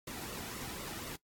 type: noise with flanger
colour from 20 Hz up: pink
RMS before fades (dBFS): -43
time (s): 0.07-1.16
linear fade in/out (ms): 5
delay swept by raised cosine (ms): 1.2 to 1.89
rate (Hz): 4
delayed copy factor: -0.55
effects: noise-tail reverb RT60 0.1 s tail -19 dB re dry + AAC 64 kbps